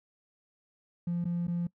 triangle tone with dropouts, 173 Hz, F3, 16 cents flat, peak -25 dBFS, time 1.07-1.67 s, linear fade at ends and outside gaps 5 ms, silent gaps 1.243-1.253 / 1.47-1.48 s, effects noise-tail reverb RT60 0.1 s tail -24 dB re dry + tanh soft clip ceiling -25 dBFS

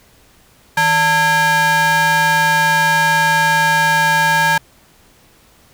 square ring-modulated tone, 370.2 Hz, F#4, 1 cent sharp, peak -9 dBFS, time 0.77-4.58 s, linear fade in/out 5 ms, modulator 1270 Hz, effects pink hiss -50 dBFS RMS until 5.73 s

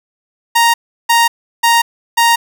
sawtooth tone bursts, 932.3 Hz, A#5, in tune, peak -4 dBFS, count 4, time 0.55-2.36 s, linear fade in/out 10 ms, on 190 ms, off 350 ms, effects none

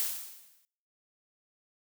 blue noise with exponential decay, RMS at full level -29 dBFS, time 0-0.65 s, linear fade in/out 0 ms, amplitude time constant 140 ms, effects noise-tail reverb RT60 0.7 s tail -25 dB re dry

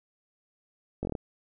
slowing click train, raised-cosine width 2 ms, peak -19 dBFS, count 6, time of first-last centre 1.03-1.152 s, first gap 20 ms, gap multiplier 1.1, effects none

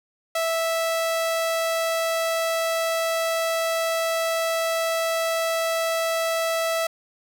sawtooth tone, 657 Hz, E5, 6 cents flat, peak -18 dBFS, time 0.35-6.87 s, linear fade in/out 5 ms, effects none

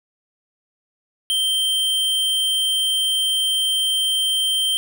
square tone, 3136 Hz, G7, in tune, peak -18 dBFS, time 1.3-4.77 s, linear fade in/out 0 ms, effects none

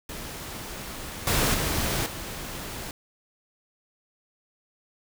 pink noise with level steps, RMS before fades -37 / -23 / -27 / -36 dBFS, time 0.09-2.91 s, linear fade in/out 2 ms, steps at 1.27 / 1.54 / 2.06 s, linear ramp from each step 2 ms, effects none

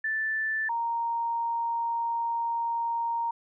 sine tone pair in turn, 1760 / 930.3 Hz, A6 / A#5, 0 / -4 cents, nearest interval major seventh, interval 1104 cents, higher first, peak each -26 dBFS, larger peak neither, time 0.04-0.69 / 0.69-3.31 s, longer second, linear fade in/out 5 ms, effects none

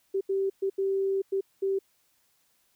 sine tone bursts at uneven times, 388.7 Hz, G4, 15 cents flat, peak -24 dBFS, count 6, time 0.14-0.21 / 0.29-0.5 / 0.62-0.7 / 0.78-1.22 / 1.32-1.41 / 1.62-1.79 s, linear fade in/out 10 ms, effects white hiss -69 dBFS RMS until 2.75 s

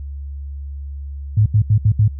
sine tone bursts at uneven times, 106.2 Hz, G#2, 39 cents sharp, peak -9 dBFS, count 5, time 1.37-1.46 / 1.54-1.62 / 1.7-1.78 / 1.85-1.92 / 1.99-2.08 s, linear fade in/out 5 ms, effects added 70 Hz sine -26 dBFS peak until 2.19 s

